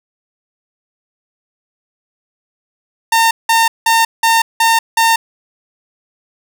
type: tone bursts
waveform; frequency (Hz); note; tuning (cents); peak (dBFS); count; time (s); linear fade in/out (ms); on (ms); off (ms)
sawtooth; 910; A#5; -42; -5; 6; 3.12-5.16; 5; 190; 180
effects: none